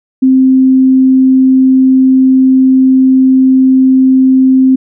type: tone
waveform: sine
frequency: 261.6 Hz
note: C4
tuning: in tune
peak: -3 dBFS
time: 0.22-4.76 s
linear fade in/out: 10 ms
effects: none